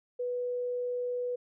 sine tone, 492.1 Hz, B4, 6 cents flat, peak -30 dBFS, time 0.19-1.36 s, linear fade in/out 10 ms, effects none

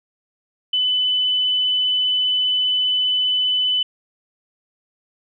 sine tone, 3005 Hz, F#7, 26 cents sharp, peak -16 dBFS, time 0.73-3.83 s, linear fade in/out 5 ms, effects none

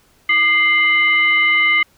sine tone with frequency modulation, 2093 Hz, C7, in tune, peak -11 dBFS, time 0.29-1.83 s, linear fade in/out 5 ms, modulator 883 Hz, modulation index 0.59, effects pink hiss -55 dBFS RMS until 1.97 s

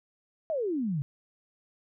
sine exponential sweep, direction down, 668 to 133.2 Hz, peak -27 dBFS, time 0.5-1.02 s, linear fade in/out 0 ms, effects none

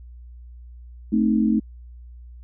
sine chord, A diminished, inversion none, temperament equal, 220 / 261.6 / 311.1 Hz, A3 / C4 / Eb4, 0 / 0 / 0 cents, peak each -18 / -24 / -23 dBFS, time 1.12-1.6 s, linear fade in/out 10 ms, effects added 60 Hz sine -39 dBFS peak until 2.43 s

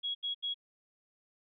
sine tone bursts, 3322 Hz, G#7, in tune, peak -32 dBFS, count 3, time 0.03-0.544 s, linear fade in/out 20 ms, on 120 ms, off 77 ms, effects none

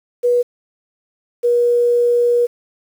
sine tone pair in turn, 486.4 / 480.3 Hz, B4 / B4, -26 / -48 cents, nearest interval unison, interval 22 cents, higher first, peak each -11 dBFS, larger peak neither, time 0.23-0.43 / 1.43-2.47 s, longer second, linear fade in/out 20 ms, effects 7-bit

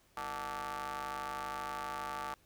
sawtooth ring-modulated tone, 139.5 Hz, C#3, 11 cents sharp, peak -31 dBFS, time 0.17-2.34 s, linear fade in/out 2 ms, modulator 1020 Hz, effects pink hiss -68 dBFS RMS until 2.45 s

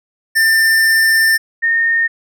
square / sine tone pair in turn, 1792 / 1833.9 Hz, A6 / A#6, +31 / -29 cents, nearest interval unison, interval 40 cents, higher second, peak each -10 / -11 dBFS, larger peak first, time 0.35-1.38 / 1.62-2.08 s, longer first, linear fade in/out 20 ms, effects none

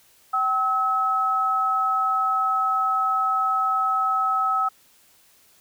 sine tone pair together, 767 / 1290 Hz, G5 / E6, -38 / -38 cents, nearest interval major sixth, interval 900 cents, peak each -26 / -20 dBFS, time 0.33-4.69 s, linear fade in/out 10 ms, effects white hiss -57 dBFS RMS until 5.6 s

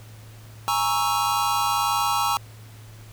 square chord, A# half-diminished seventh, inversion third, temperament equal, 830.6 / 932.3 / 1108.7 / 1318.5 Hz, G#5 / A#5 / C#6 / E6, 0 / 0 / 0 / 0 cents, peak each -27 dBFS, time 0.68-2.37 s, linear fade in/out 0 ms, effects added 109 Hz sine -42 dBFS peak until 3.12 s + pink hiss -50 dBFS RMS until 3.12 s

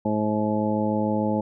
harmonic tone, 106.8 Hz, G#2, 49 cents sharp, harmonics 1 / 2 / 3 / 4 / 5 / 6 / 8, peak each -32 / -24 / -29 / -34 / -28 / -34 / -30 dBFS, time 0.05-1.41 s, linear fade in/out 5 ms, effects none

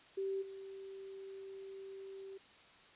sine tone with level steps, 388.2 Hz, G4, 17 cents flat, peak -35 / -46 dBFS, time 0.17-2.38 s, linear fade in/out 10 ms, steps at 0.41 s, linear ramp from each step 20 ms, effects white hiss -61 dBFS RMS until 2.95 s + resampled to 8000 Hz

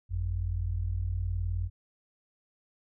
sine tone pair together, 50.7 / 90 Hz, G#1 / F#2, -41 / -47 cents, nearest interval minor seventh, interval 994 cents, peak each -32 / -30 dBFS, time 0.09-1.7 s, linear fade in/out 50 ms, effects none

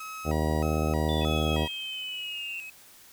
30% pulse tone with vibrato, 1108.7 Hz, C#6, in tune, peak -34 dBFS, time 0-1.68 s, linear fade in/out 5 ms, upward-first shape square, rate 1.6 Hz, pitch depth 250 cents each way
harmonic tone, 77.5 Hz, D#2, 6 cents flat, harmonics 1 / 2 / 3 / 4 / 5 / 6 / 7 / 8 / 9 / 10, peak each -28 / -31 / -33 / -34 / -35 / -36 / -36 / -37 / -38 / -38 dBFS, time 0.24-1.68 s, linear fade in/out 50 ms
sine linear sweep, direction down, 3520 to 2718 Hz, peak -34 dBFS, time 1.09-2.6 s, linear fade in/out 0 ms
triangle tone, 2556 Hz, D#7, 46 cents sharp, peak -37 dBFS, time 1.21-2.7 s, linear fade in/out 5 ms
effects white hiss -53 dBFS RMS until 3.12 s

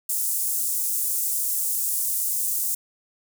pink high-pass noise, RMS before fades -25 dBFS, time 0.09-2.75 s, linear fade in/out 5 ms, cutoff 8100 Hz, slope 24 dB/octave, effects none

